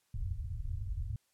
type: low-pass noise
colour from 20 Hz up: white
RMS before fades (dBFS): -37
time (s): 0.14-1.16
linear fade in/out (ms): 5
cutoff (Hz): 110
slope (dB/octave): 48
effects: white hiss -75 dBFS RMS until 1.33 s + low-pass 12000 Hz 12 dB/octave